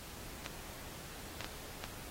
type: clicks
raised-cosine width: 0.2 ms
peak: -21 dBFS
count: 4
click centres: 0.462 / 1.407 / 1.445 / 1.84 s
effects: pink hiss -49 dBFS RMS until 2.1 s + AAC 48 kbps